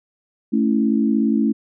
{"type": "chord", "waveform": "sine", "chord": "A major", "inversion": "none", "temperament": "equal", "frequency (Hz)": [220, 277.2, 329.6], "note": ["A3", "C#4", "E4"], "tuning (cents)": [0, 0, 0], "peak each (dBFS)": [-17, -20, -23], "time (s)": [0.52, 1.53], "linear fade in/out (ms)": 20, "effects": []}